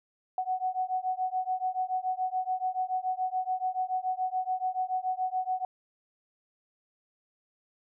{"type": "beating tone pair", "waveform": "sine", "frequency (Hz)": [740, 747], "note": ["F#5", "F#5"], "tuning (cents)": [0, 16], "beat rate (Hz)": 7, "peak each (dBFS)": -31, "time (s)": [0.38, 5.65], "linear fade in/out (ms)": 2, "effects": []}